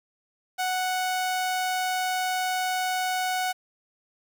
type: tone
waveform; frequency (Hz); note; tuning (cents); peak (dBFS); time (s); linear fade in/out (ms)
sawtooth; 740; F#5; 0; -21; 0.58-3.53; 20
effects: 9-bit